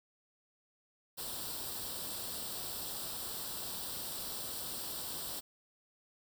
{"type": "noise with comb filter", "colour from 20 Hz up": "white", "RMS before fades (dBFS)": -41, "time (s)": [1.17, 5.41], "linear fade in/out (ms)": 20, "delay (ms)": 0.23, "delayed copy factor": 0.7, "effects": []}